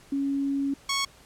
sine / 10% pulse tone pair in turn, 277.4 / 1105.8 Hz, C#4 / C#6, +1 / -5 cents, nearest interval 2 octaves, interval 2394 cents, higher second, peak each -24 / -16 dBFS, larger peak second, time 0.12-0.74 / 0.89-1.05 s, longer first, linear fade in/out 5 ms, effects pink hiss -54 dBFS RMS until 1.25 s + low-pass 11000 Hz 12 dB/octave

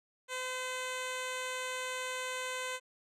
10% pulse tone with low-pass filter, 511 Hz, C5, 41 cents flat, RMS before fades -38 dBFS, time 0.28-2.8 s, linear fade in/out 50 ms, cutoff 8700 Hz, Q 1.3, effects none

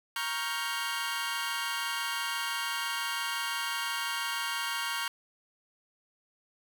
20% pulse chord, G half-diminished seventh, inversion first, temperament equal with one note detuned, 939.9 / 1108.7 / 1396.9 / 1568 Hz, Bb5 / Db6 / F6 / G6, +14 / 0 / 0 / 0 cents, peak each -32 dBFS, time 0.16-5.08 s, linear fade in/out 2 ms, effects none

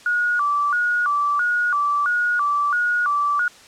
sine tone with vibrato, 1296 Hz, E6, 30 cents flat, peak -17 dBFS, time 0.06-3.48 s, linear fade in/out 2 ms, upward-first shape square, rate 1.5 Hz, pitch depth 190 cents each way, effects white hiss -46 dBFS RMS until 3.67 s + low-pass 7000 Hz 12 dB/octave

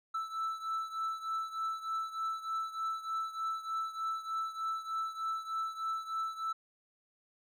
triangle beating tone pair, 1318.5 / 1321.8 Hz, E6 / E6, 0 / +4 cents, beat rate 3.3 Hz, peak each -34 / -38 dBFS, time 0.14-6.53 s, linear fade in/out 10 ms, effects none

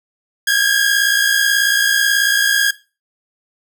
sawtooth tone pair together, 1609 / 1667.3 Hz, G6 / G#6, +45 / +6 cents, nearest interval minor second, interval 61 cents, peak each -12 dBFS, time 0.47-2.71 s, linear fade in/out 5 ms, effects noise-tail reverb RT60 0.3 s tail -17 dB re dry

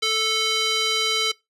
square tone with band-pass filter, 440 Hz, A4, in tune, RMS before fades -22 dBFS, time 0.02-1.32 s, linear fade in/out 10 ms, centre 3700 Hz, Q 1.9, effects noise-tail reverb RT60 0.2 s tail -22 dB re dry + resampled to 32000 Hz

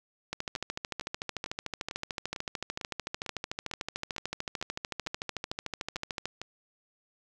two click trains, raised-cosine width 0.2 ms, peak -16 / -20 dBFS, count 81 / 14, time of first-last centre 0.33-6.256 / 0.56-6.416 s, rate 13.5 / 2.22 Hz, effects none

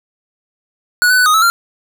square tone with pitch steps, 1466 / 1503 / 1491 / 1244 / 1303 / 1383 Hz, F#6 / F#6 / F#6 / D#6 / E6 / F6, -16 / +27 / +13 / -1 / -20 / -17 cents, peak -9 dBFS, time 1.02-1.5 s, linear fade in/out 0 ms, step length 80 ms, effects none

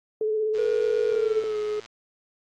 sine tone with vibrato, 431.9 Hz, A4, 32 cents flat, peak -22 dBFS, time 0.21-1.44 s, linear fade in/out 2 ms, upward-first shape sine, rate 16 Hz, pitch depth 26 cents each way
click train, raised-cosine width 0.2 ms, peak -28 dBFS, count 149, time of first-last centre 0.55-1.86 s, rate 113 Hz
triangle tone with pitch glide, 480.2 to 422.9 Hz, B4 to G#4, -49 to +31 cents, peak -23 dBFS, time 0.58-1.8 s, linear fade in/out 5 ms, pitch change -220 cents, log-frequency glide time 1.07-1.57 s
effects AAC 32 kbps

